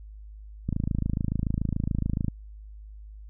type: click train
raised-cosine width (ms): 5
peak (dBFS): -14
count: 44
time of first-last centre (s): 0.69-2.283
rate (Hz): 27
effects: added 52 Hz sine -41 dBFS peak until 3.29 s